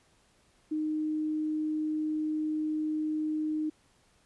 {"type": "tone", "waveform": "sine", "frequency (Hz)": 308.6, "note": "D#4", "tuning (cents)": -14, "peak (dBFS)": -28, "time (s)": [0.71, 3.7], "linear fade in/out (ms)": 10, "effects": ["pink hiss -66 dBFS RMS until 4.25 s", "resampled to 24000 Hz"]}